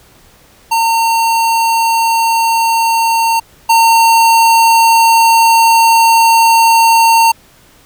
square tone pair in turn, 912 / 912 Hz, A#5 / A#5, -38 / -38 cents, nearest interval unison, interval 0 cents, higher neither, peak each -10 / -6 dBFS, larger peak second, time 0.71-3.4 / 3.69-7.32 s, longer second, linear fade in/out 10 ms, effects pink hiss -45 dBFS RMS until 7.85 s

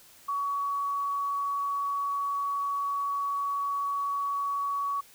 sine tone, 1127 Hz, C#6, 28 cents sharp, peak -27 dBFS, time 0.28-5.01 s, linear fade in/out 10 ms, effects white hiss -55 dBFS RMS until 5.14 s

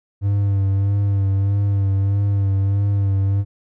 triangle tone with vibrato, 99.1 Hz, G2, 19 cents sharp, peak -13 dBFS, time 0.21-3.45 s, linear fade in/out 50 ms, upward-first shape sine, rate 1.6 Hz, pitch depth 32 cents each way, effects none

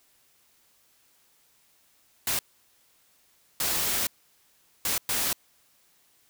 white noise bursts at uneven times, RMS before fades -27 dBFS, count 4, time 2.27-2.39 / 3.6-4.07 / 4.85-4.98 / 5.09-5.33 s, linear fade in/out 2 ms, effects white hiss -64 dBFS RMS until 6.29 s

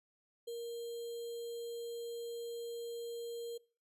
sine tone with sample-and-hold, 467.8 Hz, A#4, 6 cents sharp, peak -39 dBFS, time 0.47-3.58 s, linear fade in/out 10 ms, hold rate 3675 Hz, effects noise-tail reverb RT60 0.4 s tail -23 dB re dry + resampled to 32000 Hz

